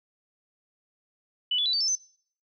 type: tone with pitch steps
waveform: sine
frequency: 2974 / 3436 / 3970 / 4587 / 5299 / 6122 Hz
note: F#7 / A7 / B7 / D8 / E8 / G8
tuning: +8 / -42 / +8 / -42 / +8 / -42 cents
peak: -23 dBFS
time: 1.51-1.954 s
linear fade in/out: 5 ms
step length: 74 ms
effects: noise-tail reverb RT60 0.6 s tail -24 dB re dry